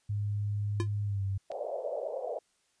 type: tone with pitch glide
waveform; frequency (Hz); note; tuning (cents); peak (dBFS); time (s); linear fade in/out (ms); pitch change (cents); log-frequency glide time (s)
sine; 103.1 to 97.59; G#2 to G2; -12 to -7; -29; 0.09-1.38; 10; -95; 1.04-1.23
type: tone with exponential decay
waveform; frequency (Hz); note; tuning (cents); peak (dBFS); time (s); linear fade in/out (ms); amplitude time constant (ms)
square; 343.9; F4; -27; -27; 0.8-0.88; 0; 17
type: band-pass noise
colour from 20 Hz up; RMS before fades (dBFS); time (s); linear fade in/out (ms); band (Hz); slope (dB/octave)
white; -36; 1.5-2.39; 5; 490 to 640; 48
type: click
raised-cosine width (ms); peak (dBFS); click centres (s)
0.2; -31; 1.517
effects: white hiss -72 dBFS RMS until 2.8 s + resampled to 22050 Hz